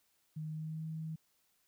sine tone with pitch glide, 155.56 to 159.1 Hz, D#3 to D#3, 0 to +39 cents, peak -38 dBFS, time 0.36-1.16 s, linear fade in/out 10 ms, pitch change +39 cents, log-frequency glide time 0.5-0.84 s, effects white hiss -75 dBFS RMS until 1.67 s

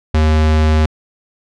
square tone, 77.78 Hz, D#2, in tune, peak -10 dBFS, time 0.14-0.86 s, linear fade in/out 5 ms, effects low-pass 5000 Hz 12 dB/octave

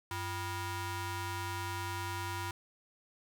sawtooth ring-modulated tone, 440 Hz, A4, in tune, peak -29 dBFS, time 0.11-2.51 s, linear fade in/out 2 ms, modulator 535 Hz, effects none

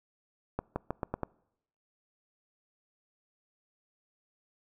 accelerating click train, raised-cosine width 1 ms, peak -17 dBFS, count 6, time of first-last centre 0.59-1.233 s, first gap 170 ms, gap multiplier 0.86, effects noise-tail reverb RT60 0.8 s tail -25 dB re dry

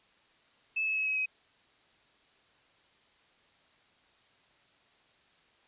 sine tone with pitch steps, 2612 / 2592 / 2573 / 2554 / 2535 Hz, E7 / E7 / E7 / D#7 / D#7, -17 / -30 / -43 / +45 / +32 cents, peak -28 dBFS, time 0.76-1.26 s, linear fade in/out 10 ms, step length 100 ms, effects white hiss -65 dBFS RMS until 5.67 s + resampled to 8000 Hz

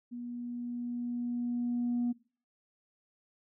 sine tone with level ramp, 241.4 Hz, B3, 39 cents flat, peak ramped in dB -38 to -26 dBFS, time 0.11-2.13 s, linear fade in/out 20 ms, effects noise-tail reverb RT60 0.4 s tail -21 dB re dry + tanh soft clip ceiling -25 dBFS

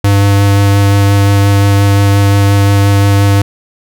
square tone with vibrato, 100 Hz, G2, 35 cents sharp, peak -6 dBFS, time 0.04-3.42 s, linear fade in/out 5 ms, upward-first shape sine, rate 5.7 Hz, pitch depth 10 cents each way, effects none

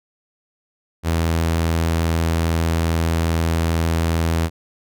sawtooth tone, 82.41 Hz, E2, in tune, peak -13 dBFS, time 1.03-4.5 s, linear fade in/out 50 ms, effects none

